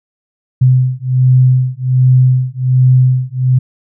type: beating tone pair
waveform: sine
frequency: 127.5 / 128.8 Hz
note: C3 / C3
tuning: -44 / -27 cents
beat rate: 1.3 Hz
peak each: -10 dBFS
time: 0.61-3.59 s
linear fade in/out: 10 ms
effects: none